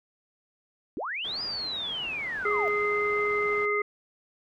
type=linear two-way sweep; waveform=sine; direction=up then down; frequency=220 to 4978 to 620 Hz; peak=-30 dBFS; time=0.97-2.68 s; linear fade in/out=0 ms; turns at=1.42 s
type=low-pass noise; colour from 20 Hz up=white; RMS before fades=-45 dBFS; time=1.24-3.66 s; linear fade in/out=10 ms; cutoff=1400 Hz; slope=12 dB/octave
type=harmonic tone; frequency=415.3 Hz; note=G#4; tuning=in tune; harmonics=1 / 3 / 5; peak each=-27 / -30 / -28 dBFS; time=2.45-3.82 s; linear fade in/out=5 ms
effects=none